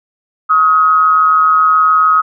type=tone with amplitude modulation; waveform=sine; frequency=1267 Hz; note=D#6; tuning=31 cents sharp; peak=-4 dBFS; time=0.49-2.22 s; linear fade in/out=20 ms; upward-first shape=sine; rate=159 Hz; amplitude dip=55%; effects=none

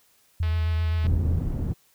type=tone with vibrato; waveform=sine; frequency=82 Hz; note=E2; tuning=9 cents flat; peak=-21 dBFS; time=0.4-1.39 s; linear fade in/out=5 ms; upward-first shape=sine; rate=7.7 Hz; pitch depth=51 cents each way
type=click train; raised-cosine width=0.3 ms; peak=-25 dBFS; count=138; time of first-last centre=0.43-1.067 s; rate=215 Hz
type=low-pass noise; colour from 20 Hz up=white; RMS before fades=-27 dBFS; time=1.03-1.74 s; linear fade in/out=20 ms; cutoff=120 Hz; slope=12 dB/octave
effects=white hiss -62 dBFS RMS until 1.94 s

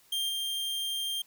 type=tone with level steps; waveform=45% pulse; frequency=3186 Hz; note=G7; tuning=27 cents sharp; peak=-28 / -30 dBFS; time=0.12-1.22 s; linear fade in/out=5 ms; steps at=0.29 s; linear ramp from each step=5 ms; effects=white hiss -62 dBFS RMS until 1.26 s

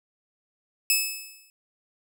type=tone with exponential decay; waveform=10% pulse; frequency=2600 Hz; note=E7; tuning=24 cents flat; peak=-9 dBFS; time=0.9-1.5 s; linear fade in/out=1 ms; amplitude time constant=130 ms; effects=none

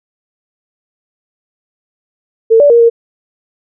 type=tone with pitch steps; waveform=sine; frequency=450.6 / 578 / 469.8 / 464.3 Hz; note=A4 / D5 / A#4 / A#4; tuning=+41 / -28 / +13 / -7 cents; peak=-3 dBFS; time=2.5-2.9 s; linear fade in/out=20 ms; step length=100 ms; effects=none

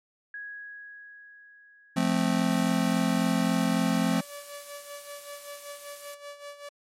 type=tone with exponential decay; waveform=sine; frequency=1661.2 Hz; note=G#6; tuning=in tune; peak=-35 dBFS; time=0.34-3.43 s; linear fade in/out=2 ms; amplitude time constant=670 ms
type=chord; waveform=square; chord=F major; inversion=none; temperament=just; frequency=174.61 / 218.3 / 261.9 Hz; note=F3 / A3 / C4; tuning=0 / -13 / +2 cents; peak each=-28 dBFS; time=1.96-4.21 s; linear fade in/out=10 ms
type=noise; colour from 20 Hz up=blue; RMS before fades=-44 dBFS; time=2.51-6.15 s; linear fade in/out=10 ms
type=tone with tremolo; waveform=sawtooth; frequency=576 Hz; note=D5; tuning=34 cents flat; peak=-34 dBFS; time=4.12-6.69 s; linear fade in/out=5 ms; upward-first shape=sine; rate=5.2 Hz; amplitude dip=70%
effects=low-pass 11000 Hz 12 dB/octave + MP3 64 kbps

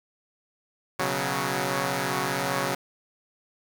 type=chord; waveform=5% pulse; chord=B suspended second; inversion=none; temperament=equal with one note detuned; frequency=123.47 / 138.59 / 184.36 Hz; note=B2 / C#3 / F#3; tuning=0 / 0 / -6 cents; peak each=-22 / -17 / -18 dBFS; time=0.99-2.75 s; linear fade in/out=5 ms; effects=8-bit

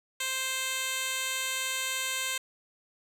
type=tone with band-pass filter; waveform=10% pulse; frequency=523.3 Hz; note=C5; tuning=in tune; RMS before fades=-32 dBFS; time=0.2-2.38 s; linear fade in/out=5 ms; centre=6700 Hz; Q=0.62; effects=none

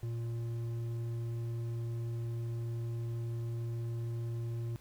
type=tone with hard clipping; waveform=sine; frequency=116.54 Hz; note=A#2; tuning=in tune; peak=-36 dBFS; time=0.03-4.76 s; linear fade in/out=0 ms; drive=6 dB; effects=added 50 Hz sine -61 dBFS peak until 4.8 s + pink hiss -62 dBFS RMS until 4.8 s

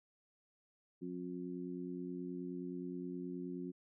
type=harmonic tone; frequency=89.5 Hz; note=F2; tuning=43 cents sharp; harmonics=2 / 3 / 4; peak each=-45 / -44 / -46 dBFS; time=1.01-3.72 s; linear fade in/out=20 ms; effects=none

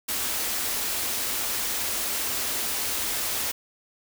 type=band-stop noise; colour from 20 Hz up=white; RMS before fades=-28 dBFS; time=0.08-3.52 s; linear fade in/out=10 ms; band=120 to 190 Hz; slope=96 dB/octave; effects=none

